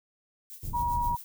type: noise with tremolo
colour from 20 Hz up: violet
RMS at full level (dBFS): -43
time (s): 0.5-1.24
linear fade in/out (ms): 0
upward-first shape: sine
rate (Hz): 7.6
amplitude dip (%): 70
type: low-pass noise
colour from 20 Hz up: pink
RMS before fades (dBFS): -34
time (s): 0.63-1.15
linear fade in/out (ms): 5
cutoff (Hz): 120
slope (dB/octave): 12
type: tone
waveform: sine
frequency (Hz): 956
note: A#5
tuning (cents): +43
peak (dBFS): -26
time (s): 0.73-1.17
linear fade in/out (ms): 20
effects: none